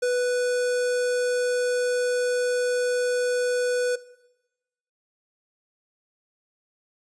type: tone with notch filter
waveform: square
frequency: 493.9 Hz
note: B4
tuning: in tune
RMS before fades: -23 dBFS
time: 0.02-3.96 s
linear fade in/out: 10 ms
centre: 3000 Hz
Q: 1.2
effects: noise-tail reverb RT60 1.0 s tail -19 dB re dry + resampled to 22050 Hz